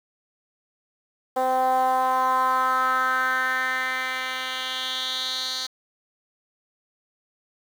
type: tone with band-pass filter sweep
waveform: 10% pulse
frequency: 258.2 Hz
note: C4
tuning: 23 cents flat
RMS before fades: -24 dBFS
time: 1.36-5.67 s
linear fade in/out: 10 ms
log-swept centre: 650 to 4600 Hz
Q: 3.6
effects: 7-bit

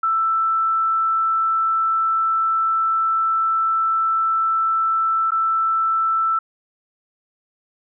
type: tone with dropouts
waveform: sine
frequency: 1326 Hz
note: E6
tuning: 10 cents sharp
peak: -16 dBFS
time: 0.03-6.39 s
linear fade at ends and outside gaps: 5 ms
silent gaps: 5.307-5.318 s
effects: none

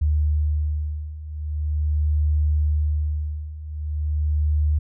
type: beating tone pair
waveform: sine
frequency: 75.1 / 75.52 Hz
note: D2 / D2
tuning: +39 / +49 cents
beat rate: 0.42 Hz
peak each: -24 / -21 dBFS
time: 0.01-4.79 s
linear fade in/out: 10 ms
effects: none

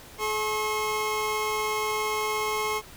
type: tone pair together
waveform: 25% pulse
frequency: 428 / 1078.5 Hz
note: A4 / C#6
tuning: -48 / -48 cents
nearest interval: octave + major third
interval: 1600 cents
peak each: -25 dBFS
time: 0.18-2.82 s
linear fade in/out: 50 ms
effects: pink hiss -47 dBFS RMS until 2.96 s

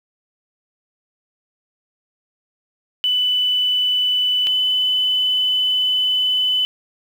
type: tone pair in turn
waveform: sine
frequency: 2990 / 3009 Hz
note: F#7 / F#7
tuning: +17 / +28 cents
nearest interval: unison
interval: 11 cents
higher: second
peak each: -15 dBFS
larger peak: neither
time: 3.04-4.47 / 4.47-6.65 s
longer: second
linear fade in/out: 0 ms
effects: 7-bit

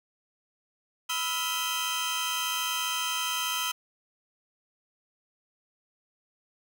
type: tone cluster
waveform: sawtooth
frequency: 991 / 1304 / 1399 / 2507 / 3134 Hz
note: B5 / E6 / F6 / D#7 / G7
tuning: +6 / -19 / +3 / +12 / -1 cents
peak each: -32 / -31 / -36 / -34 / -28 dBFS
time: 1.09-3.72 s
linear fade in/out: 10 ms
effects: none

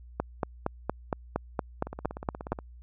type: two click trains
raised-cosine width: 1 ms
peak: -13 / -23 dBFS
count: 11 / 13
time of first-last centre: 0.2-2.52 / 1.87-2.589 s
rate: 4.31 / 16.7 Hz
effects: added 60 Hz sine -46 dBFS peak until 2.82 s

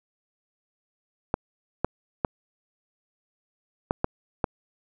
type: clicks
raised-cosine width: 1 ms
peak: -8 dBFS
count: 6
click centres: 1.341 / 1.846 / 2.248 / 3.909 / 4.044 / 4.442 s
effects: none

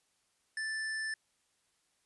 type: tone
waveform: square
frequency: 1760 Hz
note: A6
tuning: in tune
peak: -35 dBFS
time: 0.57-1.14 s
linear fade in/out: 2 ms
effects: white hiss -75 dBFS RMS until 2.05 s + resampled to 24000 Hz

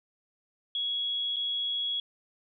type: tone with dropouts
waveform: sine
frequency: 3338 Hz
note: G#7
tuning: 8 cents sharp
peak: -28 dBFS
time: 0.75-2 s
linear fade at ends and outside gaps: 2 ms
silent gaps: 1.361-1.366 s
effects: none

